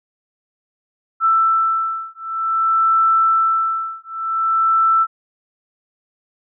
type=beating tone pair; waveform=sine; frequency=1328 / 1328.53 Hz; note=E6 / E6; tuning=+12 / +13 cents; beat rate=0.53 Hz; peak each=-17 dBFS; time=1.2-5.07 s; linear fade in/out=50 ms; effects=none